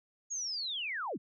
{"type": "linear sweep", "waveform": "sine", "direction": "down", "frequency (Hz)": [6750, 110], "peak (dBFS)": -34, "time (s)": [0.3, 1.18], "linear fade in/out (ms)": 20, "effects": []}